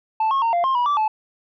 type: tone with pitch steps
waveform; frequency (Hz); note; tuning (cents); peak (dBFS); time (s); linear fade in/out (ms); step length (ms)
sine; 879 / 1086 / 918 / 694 / 1061 / 972 / 1161 / 867; A5 / C#6 / A#5 / F5 / C6 / B5 / D6 / A5; -2 / -36 / -27 / -11 / +24 / -28 / -20 / -26; -14; 0.2-1.08; 5; 110
effects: tanh soft clip ceiling -16 dBFS